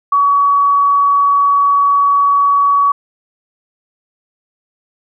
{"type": "tone", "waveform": "sine", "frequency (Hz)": 1131, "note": "C#6", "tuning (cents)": 34, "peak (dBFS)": -8, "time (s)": [0.12, 2.92], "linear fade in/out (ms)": 5, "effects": []}